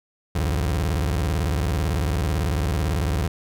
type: tone with vibrato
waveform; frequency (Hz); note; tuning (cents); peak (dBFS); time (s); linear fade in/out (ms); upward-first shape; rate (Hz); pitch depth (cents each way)
30% pulse; 74.9; D2; +35; -18; 0.35-3.28; 5; square; 18; 270
effects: none